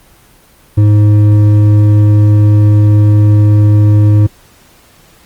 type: tone with hard clipping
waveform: sine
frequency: 104.6 Hz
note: G#2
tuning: 13 cents sharp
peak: -5 dBFS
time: 0.77-4.27 s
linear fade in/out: 10 ms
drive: 7 dB
effects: pink hiss -44 dBFS RMS until 5.25 s + Opus 24 kbps